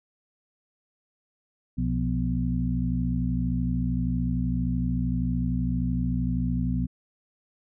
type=harmonic tone with a mistuned harmonic; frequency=61.74 Hz; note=B1; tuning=in tune; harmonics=1 / 2 / 3 / 4; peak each=-29 / -29 / -29 / -29 dBFS; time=1.77-6.87 s; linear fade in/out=20 ms; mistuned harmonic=3; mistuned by=-83 cents; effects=none